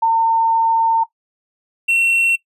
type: tone pair in turn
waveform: sine / triangle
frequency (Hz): 907 / 2718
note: A#5 / F7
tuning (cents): -48 / -48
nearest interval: octave + perfect fifth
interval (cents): 1900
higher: second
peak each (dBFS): -11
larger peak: neither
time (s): 0.02-1.04 / 1.88-2.36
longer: first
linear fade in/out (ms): 10
effects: noise-tail reverb RT60 0.1 s tail -17 dB re dry + resampled to 32000 Hz